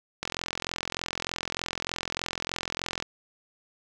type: click train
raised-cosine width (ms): 0.2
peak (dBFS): -12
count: 122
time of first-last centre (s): 0.23-3.024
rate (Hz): 43.3
effects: none